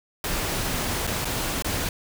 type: noise with dropouts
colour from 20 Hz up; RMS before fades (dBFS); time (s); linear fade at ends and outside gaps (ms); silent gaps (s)
pink; -27; 0.24-1.89; 2; 1.069-1.074 / 1.247-1.253 / 1.623-1.645
effects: none